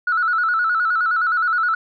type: tone with vibrato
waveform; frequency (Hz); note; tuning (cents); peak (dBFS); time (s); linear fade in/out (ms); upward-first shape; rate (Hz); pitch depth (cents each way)
sine; 1385; F6; -15; -15; 0.07-1.75; 5; square; 9.6; 82
effects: tanh soft clip ceiling -11 dBFS